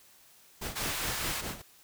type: noise with tremolo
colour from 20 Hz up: pink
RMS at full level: -35 dBFS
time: 0.61-1.62 s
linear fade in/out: 10 ms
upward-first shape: sine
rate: 4.9 Hz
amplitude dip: 80%
type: high-pass noise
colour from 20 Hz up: pink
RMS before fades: -35 dBFS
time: 0.75-1.42 s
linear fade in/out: 20 ms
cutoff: 1000 Hz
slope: 12 dB/octave
effects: white hiss -59 dBFS RMS until 1.83 s